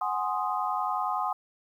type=chord; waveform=sine; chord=Ab dominant seventh; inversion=third; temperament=equal; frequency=740 / 830.6 / 1046.5 / 1244.5 Hz; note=Gb5 / Ab5 / C6 / Eb6; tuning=0 / 0 / 0 / 0 cents; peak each=-32 dBFS; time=0.01-1.33 s; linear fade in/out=5 ms; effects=10-bit